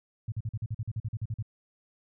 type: tone bursts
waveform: sine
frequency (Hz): 110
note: A2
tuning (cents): 0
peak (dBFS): -29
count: 14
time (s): 0.28-1.426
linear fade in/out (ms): 5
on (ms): 41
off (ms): 44
effects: none